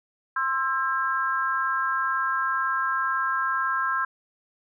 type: tone cluster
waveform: sine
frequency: 1054 / 1332 / 1614 Hz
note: C6 / E6 / G#6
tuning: +12 / +18 / -50 cents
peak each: -27 dBFS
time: 0.36-4.05 s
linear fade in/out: 5 ms
effects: none